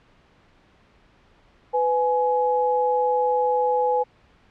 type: tone pair together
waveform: sine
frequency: 499.5 / 840 Hz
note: B4 / G#5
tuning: +20 / +19 cents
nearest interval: major sixth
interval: 899 cents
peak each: -21 dBFS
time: 1.73-4.04 s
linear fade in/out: 20 ms
effects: pink hiss -57 dBFS RMS until 4.5 s + low-pass 3000 Hz 12 dB/octave